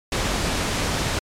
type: noise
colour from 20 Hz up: pink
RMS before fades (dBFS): -23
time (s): 0.12-1.19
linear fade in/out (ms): 2
effects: low-pass 8000 Hz 12 dB/octave + MP3 96 kbps